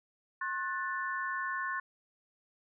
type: chord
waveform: sine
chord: F# diminished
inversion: second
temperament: equal with one note detuned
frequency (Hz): 1072.8 / 1480 / 1760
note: C6 / F#6 / A6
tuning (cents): +43 / 0 / 0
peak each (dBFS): -36 / -38 / -37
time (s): 0.41-1.8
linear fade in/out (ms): 5
effects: none